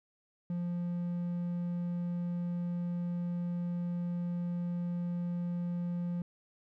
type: tone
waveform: triangle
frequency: 174.61 Hz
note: F3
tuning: in tune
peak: -30 dBFS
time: 0.5-6.22 s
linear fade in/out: 2 ms
effects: none